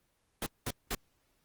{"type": "noise bursts", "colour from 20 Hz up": "pink", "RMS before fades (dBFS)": -34, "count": 3, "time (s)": [0.42, 0.949], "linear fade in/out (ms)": 2, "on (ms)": 43, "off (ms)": 200, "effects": ["pink hiss -74 dBFS RMS until 1.44 s", "Opus 24 kbps"]}